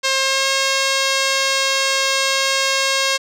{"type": "tone with pitch glide", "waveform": "5% pulse", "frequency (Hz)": [534, 539.9], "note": ["C5", "C#5"], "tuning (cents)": [35, -46], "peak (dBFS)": -4, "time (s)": [0.03, 3.18], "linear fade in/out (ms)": 20, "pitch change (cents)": 19, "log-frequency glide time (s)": [0.19, 0.47], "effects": ["low-pass 9000 Hz 12 dB/octave"]}